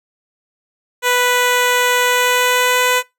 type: tone with pitch glide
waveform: 10% pulse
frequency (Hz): 493.9 to 499.4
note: B4 to B4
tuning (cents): 0 to +19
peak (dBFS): -4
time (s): 1.02-3.03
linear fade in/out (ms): 50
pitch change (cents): +19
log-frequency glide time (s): 2.04-2.82
effects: noise-tail reverb RT60 0.2 s tail -22 dB re dry